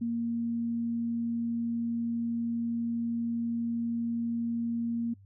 sine tone, 233.1 Hz, A#3, in tune, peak -28 dBFS, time 0.01-5.14 s, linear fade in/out 10 ms, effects noise-tail reverb RT60 0.1 s tail -24 dB re dry + added 98 Hz sine -52 dBFS peak until 5.25 s

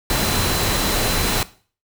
sine tone in noise, 4043 Hz, B7, 40 cents sharp, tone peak -29 dBFS, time 0.1-1.43 s, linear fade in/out 2 ms, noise pink, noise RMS -20 dBFS, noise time 0.1-1.43 s, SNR -12 dB, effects noise-tail reverb RT60 0.4 s tail -17 dB re dry

